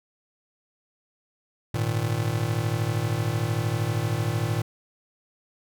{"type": "chord", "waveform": "square", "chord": "Ab suspended second", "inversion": "none", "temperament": "just", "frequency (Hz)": [103.83, 116.8, 155.74], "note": ["Ab2", "Bb2", "Eb3"], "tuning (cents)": [0, 4, 2], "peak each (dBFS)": [-30, -27, -31], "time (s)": [1.74, 4.62], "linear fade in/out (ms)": 5, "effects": []}